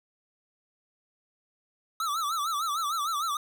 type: tone with vibrato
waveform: square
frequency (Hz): 1244.5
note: D#6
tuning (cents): 0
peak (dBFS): -28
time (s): 2-3.37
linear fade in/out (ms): 2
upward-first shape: sine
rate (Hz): 6.6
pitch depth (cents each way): 150
effects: none